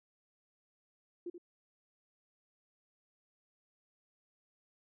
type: tone with echo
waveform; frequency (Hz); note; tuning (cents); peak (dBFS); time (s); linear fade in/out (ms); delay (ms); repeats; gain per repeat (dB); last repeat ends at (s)
sine; 349.2; F4; 0; -38; 1.26-1.3; 5; 81; 1; -8; 1.381
effects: none